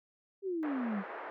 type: exponential sweep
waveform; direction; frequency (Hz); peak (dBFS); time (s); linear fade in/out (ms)
sine; down; 402.5 to 187.1; -32; 0.42-1.04; 50
type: band-pass noise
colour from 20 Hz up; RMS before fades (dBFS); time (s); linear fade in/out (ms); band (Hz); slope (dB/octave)
pink; -43; 0.63-1.3; 0; 410 to 1800; 24
effects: none